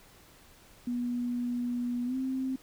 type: tone with pitch glide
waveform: sine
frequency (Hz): 243.1 to 262.1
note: B3 to C4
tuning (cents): -27 to +3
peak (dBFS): -29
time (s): 0.87-2.56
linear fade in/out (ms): 5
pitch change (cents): +130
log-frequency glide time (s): 2.05-2.16
effects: pink hiss -57 dBFS RMS until 2.62 s